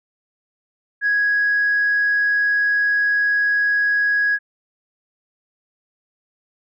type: tone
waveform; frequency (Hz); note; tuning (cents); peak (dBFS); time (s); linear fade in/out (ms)
sine; 1661.2; G#6; 0; -14; 1.01-4.39; 50
effects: tanh soft clip ceiling -11 dBFS

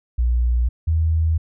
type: tone pair in turn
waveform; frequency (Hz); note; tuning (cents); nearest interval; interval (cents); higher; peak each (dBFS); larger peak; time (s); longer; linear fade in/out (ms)
sine; 60.1 / 80.54; B1 / E2; -46 / -40; perfect fourth; 506; second; -15; neither; 0.18-0.69 / 0.87-1.38; neither; 10
effects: none

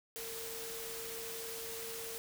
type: tone in noise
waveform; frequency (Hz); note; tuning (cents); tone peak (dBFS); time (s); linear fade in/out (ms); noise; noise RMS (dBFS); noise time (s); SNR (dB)
sine; 455.6; A#4; -40; -46; 0.16-2.18; 0; white; -44; 0.16-2.18; -5
effects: none

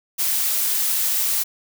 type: noise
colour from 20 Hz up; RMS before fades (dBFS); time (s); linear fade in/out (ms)
blue; -21; 0.18-1.44; 20
effects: none

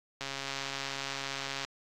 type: click train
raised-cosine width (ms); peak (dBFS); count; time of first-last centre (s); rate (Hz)
0.2; -19; 198; 0.21-1.648; 137
effects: AAC 48 kbps

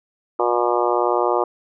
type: harmonic tone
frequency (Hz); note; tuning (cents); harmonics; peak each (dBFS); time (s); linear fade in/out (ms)
120.4; B2; -44; 3 / 4 / 5 / 6 / 7 / 8 / 9 / 10; -22 / -23 / -24 / -25 / -25 / -26 / -27 / -27; 0.39-1.44; 5
effects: none

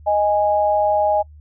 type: tone pair together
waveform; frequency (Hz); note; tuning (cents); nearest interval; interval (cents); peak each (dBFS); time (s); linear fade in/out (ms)
sine; 622.3 / 827.1; D#5 / G#5; 0 / -7; perfect fourth; 493; -17; 0.06-1.23; 20
effects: noise-tail reverb RT60 0.1 s tail -25 dB re dry + added 75 Hz sine -40 dBFS peak until 1.4 s

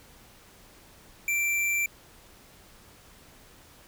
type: tone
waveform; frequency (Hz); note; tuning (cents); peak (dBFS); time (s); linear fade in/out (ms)
square; 2349; D7; 0; -25; 1.28-1.86; 2
effects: pink hiss -54 dBFS RMS until 3.87 s

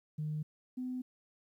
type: tone pair in turn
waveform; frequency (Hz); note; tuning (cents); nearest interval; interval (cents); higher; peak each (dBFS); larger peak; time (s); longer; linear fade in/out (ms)
sine; 152.7 / 253.3; D#3 / B3; -32 / +44; major sixth; 876; second; -33 / -35; first; 0.18-0.43 / 0.77-1.02; neither; 10
effects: tanh soft clip ceiling -29 dBFS + 12-bit

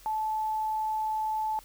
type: tone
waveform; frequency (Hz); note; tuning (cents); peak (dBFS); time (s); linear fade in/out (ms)
sine; 869; A5; -22; -27; 0.06-1.59; 0
effects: added 41 Hz sine -55 dBFS peak until 1.64 s + white hiss -55 dBFS RMS until 1.64 s

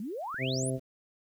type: exponential sweep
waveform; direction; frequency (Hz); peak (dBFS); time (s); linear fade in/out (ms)
sine; up; 190.8 to 11080; -34; 0-0.7; 2
type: clicks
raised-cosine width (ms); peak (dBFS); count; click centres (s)
3; -39; 2; 0.344 / 0.782
type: harmonic tone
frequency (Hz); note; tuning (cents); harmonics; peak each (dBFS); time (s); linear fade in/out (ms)
130.81; C3; 0; 1 / 2 / 3 / 4 / 5; -32 / -35 / -37 / -38 / -39; 0.38-0.8; 50
effects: 10-bit

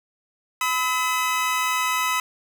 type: tone pair together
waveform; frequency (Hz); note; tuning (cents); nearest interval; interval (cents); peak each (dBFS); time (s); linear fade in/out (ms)
25% pulse; 1007 / 1285.6; B5 / E6; +33 / -44; major third; 423; -20; 0.61-2.2; 2
effects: none

